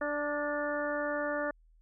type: harmonic tone with a mistuned harmonic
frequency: 293.7 Hz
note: D4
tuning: in tune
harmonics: 1 / 2 / 3 / 4 / 5 / 6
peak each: -38 / -33 / -43 / -40 / -39 / -39 dBFS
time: 0.01-1.51 s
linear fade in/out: 5 ms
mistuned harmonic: 5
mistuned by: -23 cents
effects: added 40 Hz sine -59 dBFS peak until 1.81 s